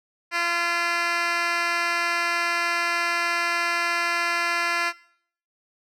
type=tone with band-pass filter; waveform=10% pulse; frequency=343.3 Hz; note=F4; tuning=30 cents flat; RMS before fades=-24 dBFS; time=0.31-4.93 s; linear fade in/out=50 ms; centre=2500 Hz; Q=1.1; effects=noise-tail reverb RT60 0.6 s tail -20 dB re dry